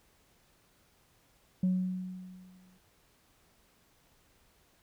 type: tone with exponential decay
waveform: sine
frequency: 184.2 Hz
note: F#3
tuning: 7 cents flat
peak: -22 dBFS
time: 1.63-2.78 s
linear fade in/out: 5 ms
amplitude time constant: 250 ms
effects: tanh soft clip ceiling -22 dBFS + pink hiss -67 dBFS RMS until 4.82 s